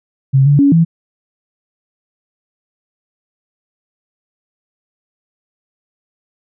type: tone with pitch steps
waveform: sine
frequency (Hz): 134.8 / 143.6 / 281.3 / 165.5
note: C#3 / D3 / C#4 / E3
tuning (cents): -48 / -39 / +26 / +7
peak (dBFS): -6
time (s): 0.33-0.85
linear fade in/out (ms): 20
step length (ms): 130
effects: none